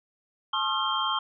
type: tone cluster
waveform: sine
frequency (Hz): 868 / 1071 / 1237 / 1367 / 3171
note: A5 / C6 / D#6 / F6 / G7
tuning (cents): -24 / +40 / -10 / -37 / +19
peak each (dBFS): -33 / -29 / -35 / -32 / -29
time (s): 0.53-1.19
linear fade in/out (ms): 5
effects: none